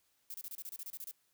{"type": "noise bursts", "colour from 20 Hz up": "violet", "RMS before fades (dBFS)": -44, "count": 12, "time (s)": [0.3, 1.112], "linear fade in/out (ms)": 2, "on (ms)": 42, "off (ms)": 28, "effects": ["white hiss -75 dBFS RMS until 1.33 s"]}